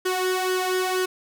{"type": "tone with flanger", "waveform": "sawtooth", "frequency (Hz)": 370, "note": "F#4", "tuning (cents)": 0, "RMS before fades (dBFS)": -24, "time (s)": [0.05, 1.06], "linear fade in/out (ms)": 10, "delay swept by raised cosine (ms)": [0.62, 2.12], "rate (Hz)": 2.1, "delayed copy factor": 0.65, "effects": []}